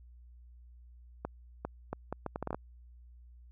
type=accelerating click train; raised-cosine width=1 ms; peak=-21 dBFS; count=11; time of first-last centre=1.25-2.546 s; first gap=400 ms; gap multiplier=0.7; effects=added 60 Hz sine -52 dBFS peak until 3.51 s